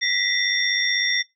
sine tone cluster, 1934 / 2030 / 3572 / 5580 Hz, B6 / B6 / A7 / F8, -37 / +47 / +25 / -2 cents, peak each -25 dBFS, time 0.01-1.23 s, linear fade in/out 20 ms, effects noise-tail reverb RT60 0.2 s tail -23 dB re dry

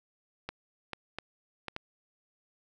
clicks, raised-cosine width 0.3 ms, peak -20 dBFS, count 5, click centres 0.49 / 0.933 / 1.186 / 1.683 / 1.764 s, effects none

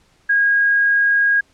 sine tone, 1636 Hz, G#6, 26 cents flat, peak -12 dBFS, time 0.29-1.41 s, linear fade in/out 10 ms, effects pink hiss -57 dBFS RMS until 1.53 s + low-pass 8000 Hz 12 dB/octave

